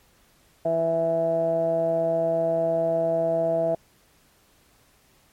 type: tone with low-pass filter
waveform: 15% pulse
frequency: 164.81 Hz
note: E3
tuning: in tune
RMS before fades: -23 dBFS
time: 0.65-3.75 s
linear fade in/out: 5 ms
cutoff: 670 Hz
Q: 8.6
effects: pink hiss -60 dBFS RMS until 5.32 s + MP3 64 kbps